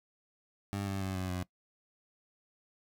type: tone with pitch steps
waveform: 20% pulse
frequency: 100 / 97.55 / 95.15 / 92.82 / 90.54 Hz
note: G2 / G2 / F#2 / F#2 / F#2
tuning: +35 / -8 / +49 / +6 / -37 cents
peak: -29 dBFS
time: 0.73-1.43 s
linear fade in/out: 0 ms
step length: 140 ms
effects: noise-tail reverb RT60 0.1 s tail -20 dB re dry

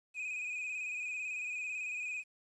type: tone with vibrato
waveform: triangle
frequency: 2489 Hz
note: D#7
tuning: in tune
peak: -35 dBFS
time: 0.14-2.24 s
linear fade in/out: 50 ms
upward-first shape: square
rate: 18 Hz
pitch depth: 35 cents each way
effects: resampled to 22050 Hz + 11-bit

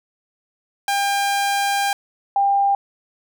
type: tone pair in turn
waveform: sawtooth / sine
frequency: 800 / 797.1 Hz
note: G5 / G5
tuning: +35 / +29 cents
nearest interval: unison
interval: 6 cents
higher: first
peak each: -14 dBFS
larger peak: neither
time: 0.88-1.93 / 2.36-2.75 s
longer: first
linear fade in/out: 2 ms
effects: none

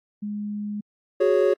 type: tone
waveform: sine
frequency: 207.7 Hz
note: G#3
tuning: in tune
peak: -27 dBFS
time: 0.22-0.81 s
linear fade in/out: 10 ms
type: chord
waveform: triangle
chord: F# suspended second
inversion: none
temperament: equal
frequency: 370 / 415.3 / 554.4 Hz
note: F#4 / G#4 / C#5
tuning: 0 / 0 / 0 cents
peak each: -19 dBFS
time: 1.2-1.54 s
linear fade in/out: 10 ms
effects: AAC 48 kbps

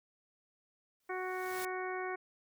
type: noise with exponential growth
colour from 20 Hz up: white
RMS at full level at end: -42 dBFS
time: 1-1.65 s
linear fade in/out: 2 ms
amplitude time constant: 140 ms
type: harmonic tone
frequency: 370 Hz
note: F#4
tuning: in tune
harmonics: 1 / 2 / 3 / 4 / 5 / 6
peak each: -39 / -42 / -44 / -45 / -46 / -47 dBFS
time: 1.09-2.16 s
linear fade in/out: 10 ms
effects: none

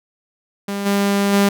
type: tone with level steps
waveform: sawtooth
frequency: 200.2 Hz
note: G3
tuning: 37 cents sharp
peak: -18 / -11 / -8 dBFS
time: 0.68-1.49 s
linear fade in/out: 5 ms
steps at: 0.85 / 1.32 s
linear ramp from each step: 20 ms
effects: none

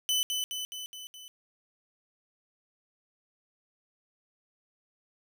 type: tone with echo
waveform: sawtooth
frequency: 3010 Hz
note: F#7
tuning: 29 cents sharp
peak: -22 dBFS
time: 0.09-0.23 s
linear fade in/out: 0 ms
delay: 210 ms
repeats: 5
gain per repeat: -4 dB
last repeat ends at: 1.28 s
effects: none

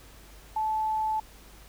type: tone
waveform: sine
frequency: 870 Hz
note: A5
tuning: 20 cents flat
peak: -25 dBFS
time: 0.56-1.2 s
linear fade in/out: 5 ms
effects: added 50 Hz sine -51 dBFS peak until 1.68 s + pink hiss -53 dBFS RMS until 1.68 s

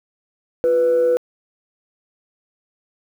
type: tone pair together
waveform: sine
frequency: 349.2 / 493.8 Hz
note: F4 / B4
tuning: 0 / 0 cents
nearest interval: tritone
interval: 600 cents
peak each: -23 / -12 dBFS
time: 0.64-1.17 s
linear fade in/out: 0 ms
effects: tanh soft clip ceiling -10 dBFS + 8-bit

